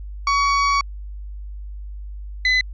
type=tone pair in turn; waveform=35% pulse; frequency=1126 / 2014 Hz; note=C#6 / B6; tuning=+27 / +33 cents; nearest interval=minor seventh; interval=1006 cents; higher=second; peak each=-14 / -13 dBFS; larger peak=second; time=0.27-0.81 / 2.45-2.61 s; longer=first; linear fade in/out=2 ms; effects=added 50 Hz sine -30 dBFS peak until 2.73 s + resampled to 16000 Hz